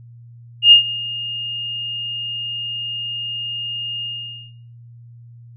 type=tone with ADSR envelope; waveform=sine; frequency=2835 Hz; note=F7; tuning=25 cents sharp; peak=-3 dBFS; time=0.62-4.52 s; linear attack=95 ms; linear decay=110 ms; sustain=-21 dB; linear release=490 ms; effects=noise-tail reverb RT60 0.6 s tail -18 dB re dry + added 118 Hz sine -39 dBFS peak until 5.56 s